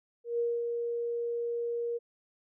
sine tone with ADSR envelope, 471.4 Hz, A#4, 19 cents sharp, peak -26 dBFS, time 0.24-1.99 s, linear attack 150 ms, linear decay 230 ms, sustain -4 dB, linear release 26 ms, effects none

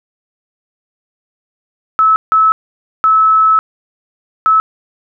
sine tone bursts at uneven times, 1300 Hz, E6, 24 cents flat, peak -6 dBFS, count 4, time 1.99-2.16 / 2.32-2.52 / 3.04-3.59 / 4.46-4.6 s, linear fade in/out 0 ms, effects none

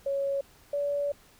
sine tone pair in turn, 554.4 / 573.3 Hz, C#5 / D5, 0 / -42 cents, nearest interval minor second, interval 58 cents, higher second, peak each -26 dBFS, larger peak neither, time 0.06-0.41 / 0.73-1.12 s, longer second, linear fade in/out 5 ms, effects pink hiss -58 dBFS RMS until 1.39 s

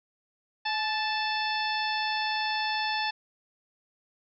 harmonic tone with a mistuned harmonic, 879 Hz, A5, 2 cents flat, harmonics 1 / 2 / 3 / 4 / 5 / 6, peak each -30 / -33 / -35 / -36 / -37 / -38 dBFS, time 0.65-3.11 s, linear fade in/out 10 ms, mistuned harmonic 1, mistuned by -43 cents, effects none

